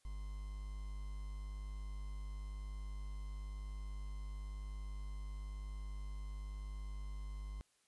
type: tone with quantisation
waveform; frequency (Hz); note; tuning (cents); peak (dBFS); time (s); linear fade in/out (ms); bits
triangle; 50.5; G#1; -48; -40; 0.05-7.61; 0; 10
effects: white hiss -75 dBFS RMS until 7.87 s + resampled to 24000 Hz